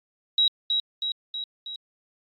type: tone with echo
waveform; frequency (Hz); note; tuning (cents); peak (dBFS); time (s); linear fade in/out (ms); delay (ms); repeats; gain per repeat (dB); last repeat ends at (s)
sine; 3853; B7; -44; -17; 0.38-0.48; 2; 320; 4; -4; 1.76
effects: AAC 64 kbps